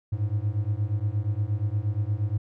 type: beating tone pair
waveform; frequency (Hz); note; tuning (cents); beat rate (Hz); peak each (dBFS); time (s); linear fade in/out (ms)
triangle; 100 / 108.5; G2 / A2; +35 / -24; 8.5; -25; 0.12-2.38; 10
effects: none